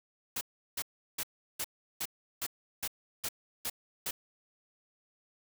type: noise bursts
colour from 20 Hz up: white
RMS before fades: -35 dBFS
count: 10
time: 0.36-4.11 s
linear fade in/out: 5 ms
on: 51 ms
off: 360 ms
effects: none